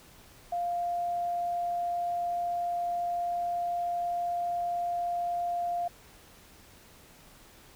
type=tone; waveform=sine; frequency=698.5 Hz; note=F5; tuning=in tune; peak=-28 dBFS; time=0.52-5.88 s; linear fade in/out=5 ms; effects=pink hiss -55 dBFS RMS until 7.75 s